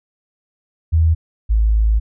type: tone pair in turn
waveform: sine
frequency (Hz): 81 / 54.06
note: E2 / A1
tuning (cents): -30 / -30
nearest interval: perfect fifth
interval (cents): 700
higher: first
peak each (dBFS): -10 / -11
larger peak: first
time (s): 0.92-1.15 / 1.49-2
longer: second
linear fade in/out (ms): 20
effects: none